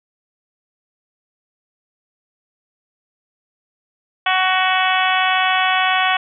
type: harmonic tone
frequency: 373.2 Hz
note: F#4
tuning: 15 cents sharp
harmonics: 2 / 3 / 4 / 5 / 6 / 7 / 8 / 9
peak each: -19 / -21 / -22 / -23 / -24 / -24 / -25 / -26 dBFS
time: 4.26-6.17 s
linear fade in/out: 5 ms
effects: none